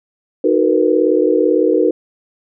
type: chord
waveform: sine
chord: B major seventh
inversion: first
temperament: equal with one note detuned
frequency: 311.1 / 370 / 455.8 / 493.9 Hz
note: D#4 / F#4 / A#4 / B4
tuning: 0 / 0 / -39 / 0 cents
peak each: -16 dBFS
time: 0.44-1.91 s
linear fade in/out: 5 ms
effects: none